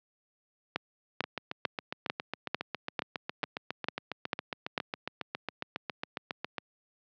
two click trains, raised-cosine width 0.3 ms, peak -17 / -12 dBFS, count 40 / 10, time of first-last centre 1.24-6.582 / 0.76-4.778 s, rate 7.3 / 2.24 Hz, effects high-pass 150 Hz 12 dB/octave + low-pass 5000 Hz 12 dB/octave

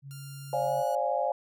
sine tone, 138.59 Hz, C#3, in tune, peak -40 dBFS, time 0.02-0.84 s, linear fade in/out 50 ms
5% pulse tone with pitch glide, 1396.9 to 1459.6 Hz, F6 to F#6, 0 to -24 cents, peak -36 dBFS, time 0.11-0.95 s, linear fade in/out 0 ms, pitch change +76 cents, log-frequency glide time 0.51-0.82 s
sine chord, D half-diminished seventh, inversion third, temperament equal with one note detuned, 534.6 / 587.3 / 698.5 / 830.6 Hz, C5 / D5 / F5 / Ab5, +37 / 0 / 0 / 0 cents, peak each -31 dBFS, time 0.53-1.32 s, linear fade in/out 2 ms
effects none

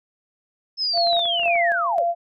sine linear sweep, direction down, 5270 to 440 Hz, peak -20 dBFS, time 0.77-2.04 s, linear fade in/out 50 ms
sine tone with tremolo, 687 Hz, F5, 29 cents flat, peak -18 dBFS, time 0.93-2.15 s, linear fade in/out 50 ms, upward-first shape square, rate 1.9 Hz, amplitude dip 55%
clicks, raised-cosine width 0.5 ms, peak -24 dBFS, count 9, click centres 0.975 / 1.071 / 1.13 / 1.168 / 1.256 / 1.396 / 1.433 / 1.48 / 1.556 s
effects none

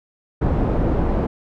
pink low-pass noise, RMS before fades -19 dBFS, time 0.41-1.27 s, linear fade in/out 10 ms, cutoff 620 Hz, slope 12 dB/octave, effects none

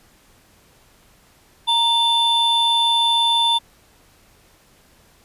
triangle tone pair together, 932.3 / 3526 Hz, A#5 / A7, 0 / +3 cents, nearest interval octave + major seventh, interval 2303 cents, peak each -17 / -15 dBFS, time 1.67-3.59 s, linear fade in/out 20 ms, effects pink hiss -54 dBFS RMS until 5.24 s + resampled to 32000 Hz

